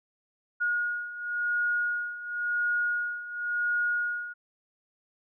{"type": "beating tone pair", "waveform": "sine", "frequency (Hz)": [1439, 1439.94], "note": ["F#6", "F#6"], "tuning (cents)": [-49, -47], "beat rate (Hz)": 0.94, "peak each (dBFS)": [-32, -28], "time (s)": [0.6, 4.34], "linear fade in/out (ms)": 20, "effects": []}